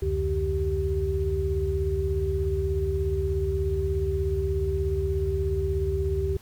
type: tone cluster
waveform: sine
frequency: 70.9 / 87.6 / 146.4 / 388.6 Hz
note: C#2 / F2 / D3 / G4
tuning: +40 / +6 / -5 / -15 cents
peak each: -27 / -30 / -35 / -27 dBFS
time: 0.02-6.37 s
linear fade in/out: 5 ms
effects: pink hiss -53 dBFS RMS until 6.41 s